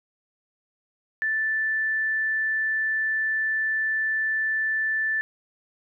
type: tone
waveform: sine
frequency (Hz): 1760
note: A6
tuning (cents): 0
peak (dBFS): -22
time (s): 1.22-5.21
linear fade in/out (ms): 0
effects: none